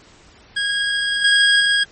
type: tone with level steps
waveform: 25% pulse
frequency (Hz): 1639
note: G#6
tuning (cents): -23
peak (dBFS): -14 / -7 / -10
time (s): 0.56-1.84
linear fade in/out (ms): 10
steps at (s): 1.24 / 1.6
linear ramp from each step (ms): 5
effects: pink hiss -48 dBFS RMS until 1.91 s + MP3 32 kbps